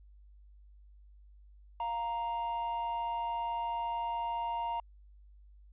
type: tone pair together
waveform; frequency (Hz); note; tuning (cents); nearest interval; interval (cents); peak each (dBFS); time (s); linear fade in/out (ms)
triangle; 698.4 / 932.3; F5 / A#5; 0 / 0; perfect fourth; 500; -38 / -31; 1.8-4.8; 2
effects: added 50 Hz sine -54 dBFS peak until 5.72 s + resampled to 8000 Hz